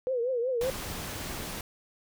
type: tone with vibrato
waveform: sine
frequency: 493.9 Hz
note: B4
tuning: in tune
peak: -26 dBFS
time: 0.07-0.7 s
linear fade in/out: 0 ms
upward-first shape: triangle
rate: 5.3 Hz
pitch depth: 140 cents each way
type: noise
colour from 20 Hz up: pink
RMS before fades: -37 dBFS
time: 0.61-1.61 s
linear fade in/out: 2 ms
effects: none